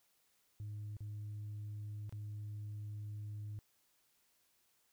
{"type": "tone with dropouts", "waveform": "sine", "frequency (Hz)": 104.7, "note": "G#2", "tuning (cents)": 15, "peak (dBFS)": -40, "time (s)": [0.6, 3.59], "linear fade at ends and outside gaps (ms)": 0, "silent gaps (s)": [[0.968, 1.006], [2.094, 2.125]], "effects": ["tanh soft clip ceiling -40 dBFS", "white hiss -75 dBFS RMS until 4.92 s"]}